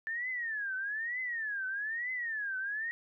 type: tone with vibrato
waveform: sine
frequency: 1760 Hz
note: A6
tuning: in tune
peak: -33 dBFS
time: 0.07-2.91 s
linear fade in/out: 0 ms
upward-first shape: triangle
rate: 1.1 Hz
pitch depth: 270 cents each way
effects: none